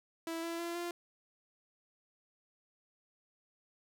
sawtooth tone with pitch steps, 329.6 / 335.2 / 340.8 / 346.6 Hz, E4 / E4 / F4 / F4, 0 / +29 / -42 / -13 cents, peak -33 dBFS, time 0.27-0.91 s, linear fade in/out 2 ms, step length 160 ms, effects none

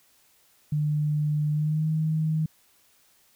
sine tone with pitch glide, 150 to 157.18 Hz, D3 to D#3, +37 to +18 cents, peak -22 dBFS, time 0.72-2.46 s, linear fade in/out 5 ms, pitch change +81 cents, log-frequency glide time 1.52-1.88 s, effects white hiss -62 dBFS RMS until 3.35 s

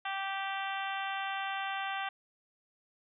harmonic tone, 390 Hz, G4, 9 cents flat, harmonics 2 / 3 / 4 / 5 / 6 / 7 / 8 / 9, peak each -37 / -41 / -40 / -43 / -47 / -44 / -46 / -49 dBFS, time 0.05-2.09 s, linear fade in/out 5 ms, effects none

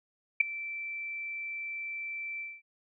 sine tone with ADSR envelope, 2334 Hz, D7, 11 cents flat, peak -15 dBFS, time 0.4-2.62 s, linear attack 8 ms, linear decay 7 ms, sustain -20 dB, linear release 220 ms, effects none

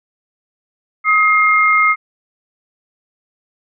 sine tone pair together, 1265 / 2123 Hz, D#6 / C7, +28 / +25 cents, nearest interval major sixth, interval 897 cents, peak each -12 dBFS, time 1.04-1.96 s, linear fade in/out 50 ms, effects none

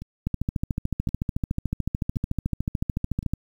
two click trains, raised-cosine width 5 ms, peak -12 / -23 dBFS, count 43 / 4, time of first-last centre 0.27-3.336 / 0.02-3.229 s, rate 13.7 / 0.935 Hz, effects 8-bit

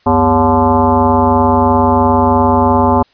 sine tone with frequency modulation, 561 Hz, C#5, 21 cents sharp, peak -7 dBFS, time 0.06-3.03 s, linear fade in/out 10 ms, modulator 157 Hz, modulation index 3.1, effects white hiss -52 dBFS RMS until 3.13 s + resampled to 11025 Hz

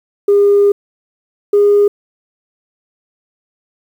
sine tone pair in turn, 404.9 / 409.1 Hz, G#4 / G#4, -44 / -26 cents, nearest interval unison, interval 18 cents, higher second, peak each -5 dBFS, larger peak neither, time 0.28-0.72 / 1.53-1.88 s, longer first, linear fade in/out 5 ms, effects tanh soft clip ceiling -3 dBFS + 7-bit

